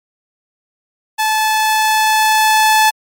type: tone with level ramp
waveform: sawtooth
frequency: 868 Hz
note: A5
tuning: 24 cents flat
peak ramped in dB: -9 to -4 dBFS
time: 1.18-2.91 s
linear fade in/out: 20 ms
effects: MP3 64 kbps